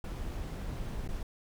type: noise with dropouts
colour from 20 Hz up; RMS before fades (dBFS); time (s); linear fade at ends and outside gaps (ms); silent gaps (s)
brown; -37; 0.04-1.23; 2; 1.077-1.088
effects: none